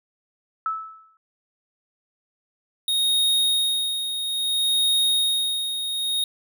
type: tone with exponential decay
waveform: sine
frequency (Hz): 1307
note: E6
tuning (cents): -15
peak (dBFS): -20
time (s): 0.66-1.17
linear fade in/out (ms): 1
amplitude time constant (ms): 110
type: tone with tremolo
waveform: square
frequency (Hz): 3729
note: A#7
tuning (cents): 0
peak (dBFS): -18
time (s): 2.88-6.24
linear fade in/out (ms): 2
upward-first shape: sine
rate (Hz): 0.6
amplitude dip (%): 60
effects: none